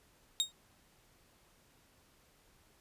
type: tone with exponential decay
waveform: 30% pulse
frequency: 3729 Hz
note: A#7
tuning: in tune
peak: -22 dBFS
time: 0.4-0.52 s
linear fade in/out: 0 ms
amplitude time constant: 25 ms
effects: pink hiss -67 dBFS RMS until 2.8 s + resampled to 32000 Hz